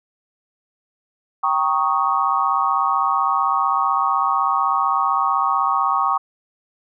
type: chord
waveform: sine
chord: Eb dominant seventh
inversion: first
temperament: equal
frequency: 784 / 932.3 / 1108.7 / 1244.5 Hz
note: G5 / Bb5 / Db6 / Eb6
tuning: 0 / 0 / 0 / 0 cents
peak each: -23 / -24 / -19 / -22 dBFS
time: 1.43-6.18 s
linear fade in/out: 10 ms
effects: none